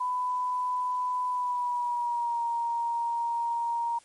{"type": "tone with pitch glide", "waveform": "sine", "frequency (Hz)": [998, 936.6], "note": ["B5", "A#5"], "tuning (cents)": [18, 8], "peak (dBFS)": -26, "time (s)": [0, 3.99], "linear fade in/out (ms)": 10, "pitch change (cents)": -110, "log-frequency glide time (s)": [1.29, 2.43], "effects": ["white hiss -58 dBFS RMS until 4.04 s", "MP3 48 kbps"]}